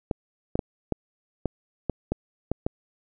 clicks, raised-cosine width 2 ms, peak -11 dBFS, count 9, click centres 0.112 / 0.555 / 0.592 / 0.923 / 1.457 / 1.897 / 2.12 / 2.516 / 2.665 s, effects none

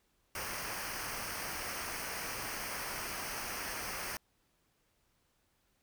pink noise with comb filter, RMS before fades -40 dBFS, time 0.35-4.17 s, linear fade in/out 2 ms, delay 0.27 ms, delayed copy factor -0.7, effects pink hiss -75 dBFS RMS until 5.82 s

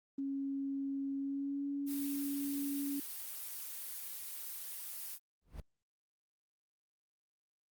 sine tone with pitch glide, 274.9 to 281.7 Hz, C#4 to C#4, -14 to +28 cents, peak -35 dBFS, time 0.18-3 s, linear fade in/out 5 ms, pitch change +42 cents, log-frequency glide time 1.17-1.66 s
blue noise, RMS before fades -44 dBFS, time 1.86-5.19 s, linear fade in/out 50 ms
brown noise with exponential growth, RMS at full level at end -40 dBFS, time 5.42-5.6 s, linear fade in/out 1 ms, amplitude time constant 38 ms
effects Opus 32 kbps

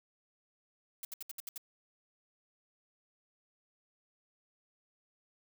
blue noise bursts, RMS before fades -42 dBFS, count 7, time 1.03-1.578 s, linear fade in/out 2 ms, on 20 ms, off 68 ms, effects none

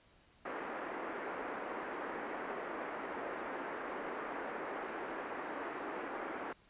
pink band-pass noise, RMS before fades -42 dBFS, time 0.45-6.53 s, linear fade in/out 5 ms, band 290 to 1900 Hz, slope 24 dB/octave, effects pink hiss -66 dBFS RMS until 6.69 s + resampled to 8000 Hz

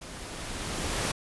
pink noise with level ramp, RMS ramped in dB -43 to -28 dBFS, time 0.01-1.12 s, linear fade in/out 10 ms, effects resampled to 24000 Hz

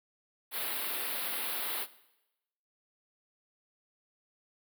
white band-stop noise, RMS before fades -35 dBFS, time 0.51-1.87 s, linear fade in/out 50 ms, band 4400 to 10000 Hz, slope 48 dB/octave, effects noise-tail reverb RT60 0.9 s tail -17 dB re dry + high-pass 300 Hz 12 dB/octave

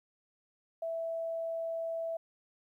sine tone, 659.3 Hz, E5, in tune, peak -33 dBFS, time 0.82-2.17 s, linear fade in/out 5 ms, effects 12-bit

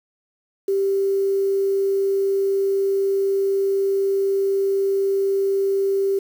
sine tone with quantisation, 392 Hz, G4, in tune, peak -17 dBFS, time 0.68-6.19 s, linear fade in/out 5 ms, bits 7, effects none

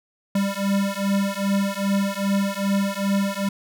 square beating tone pair, 196.8 / 199.3 Hz, G3 / G3, +7 / +29 cents, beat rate 2.5 Hz, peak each -24 dBFS, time 0.35-3.49 s, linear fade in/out 5 ms, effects none

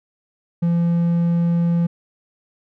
triangle tone with hard clipping, 170.6 Hz, F3, 40 cents flat, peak -16 dBFS, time 0.62-1.87 s, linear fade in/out 10 ms, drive 6 dB, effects none

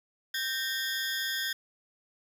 20% pulse ring-modulated tone, 1704 Hz, G#6, 44 cents sharp, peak -22 dBFS, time 0.34-1.53 s, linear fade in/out 5 ms, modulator 138 Hz, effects 9-bit

